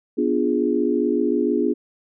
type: chord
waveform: sine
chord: B diminished seventh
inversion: none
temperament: equal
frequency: 246.9 / 293.7 / 349.2 / 415.3 Hz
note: B3 / D4 / F4 / Ab4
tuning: 0 / 0 / 0 / 0 cents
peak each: -23 dBFS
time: 0.17-1.74 s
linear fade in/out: 20 ms
effects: none